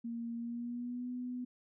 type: tone with pitch glide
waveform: sine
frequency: 233.1 to 248.4 Hz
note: A#3 to B3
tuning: 0 to +10 cents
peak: -37 dBFS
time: 0.04-1.45 s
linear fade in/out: 10 ms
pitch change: +110 cents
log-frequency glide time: 0.36-1.1 s
effects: none